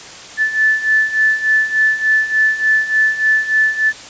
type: beating tone pair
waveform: sine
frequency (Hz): 1748 / 1751.4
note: A6 / A6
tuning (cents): -12 / -8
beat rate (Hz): 3.4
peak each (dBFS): -17 / -13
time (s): 0.37-3.93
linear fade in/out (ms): 50
effects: white hiss -34 dBFS RMS until 4.09 s + resampled to 16000 Hz